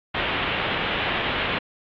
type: low-pass noise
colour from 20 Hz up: white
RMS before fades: -26 dBFS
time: 0.14-1.59 s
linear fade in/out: 10 ms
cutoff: 3300 Hz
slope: 48 dB/octave
effects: AAC 32 kbps